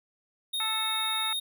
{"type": "tone", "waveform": "square", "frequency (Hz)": 3710, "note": "A#7", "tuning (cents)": -9, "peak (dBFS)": -29, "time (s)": [0.53, 1.4], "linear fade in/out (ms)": 10}
{"type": "harmonic tone", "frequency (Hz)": 438.8, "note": "A4", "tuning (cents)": -5, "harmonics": [2, 3, 4, 5, 6], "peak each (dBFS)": [-37, -35, -43, -37, -44], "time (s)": [0.6, 1.33], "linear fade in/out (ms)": 2}
{"effects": []}